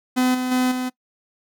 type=tone with level steps; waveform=45% pulse; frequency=253.5 Hz; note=B3; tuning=45 cents sharp; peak=-16 / -22 / -17 / -23 dBFS; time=0.16-0.9 s; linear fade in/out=20 ms; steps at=0.34 / 0.51 / 0.71 s; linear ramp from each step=10 ms; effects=noise-tail reverb RT60 0.1 s tail -21 dB re dry